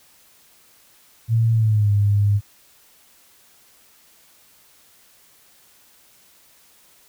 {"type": "tone with pitch glide", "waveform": "sine", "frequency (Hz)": [113.9, 102.06], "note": ["A#2", "G#2"], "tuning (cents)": [-40, -30], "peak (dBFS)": -14, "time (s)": [1.28, 2.41], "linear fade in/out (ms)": 50, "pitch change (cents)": -190, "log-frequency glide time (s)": [1.52, 1.91], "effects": ["white hiss -54 dBFS RMS until 7.08 s"]}